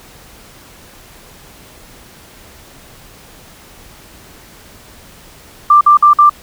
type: tone bursts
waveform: sine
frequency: 1182 Hz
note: D6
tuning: 11 cents sharp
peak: -3 dBFS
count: 4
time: 5.7-6.296 s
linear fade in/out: 5 ms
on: 110 ms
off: 52 ms
effects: pink hiss -40 dBFS RMS until 6.42 s